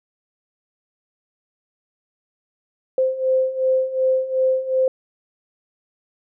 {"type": "beating tone pair", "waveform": "sine", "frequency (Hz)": [519, 521.7], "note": ["C5", "C5"], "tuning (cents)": [-14, -5], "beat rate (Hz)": 2.7, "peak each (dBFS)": [-22, -18], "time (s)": [2.98, 4.88], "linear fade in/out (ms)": 2, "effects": []}